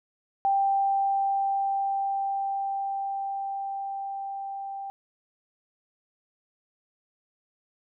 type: tone with level ramp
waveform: sine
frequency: 787 Hz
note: G5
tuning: 7 cents sharp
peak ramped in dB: -20 to -33 dBFS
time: 0.45-4.9 s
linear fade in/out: 0 ms
effects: none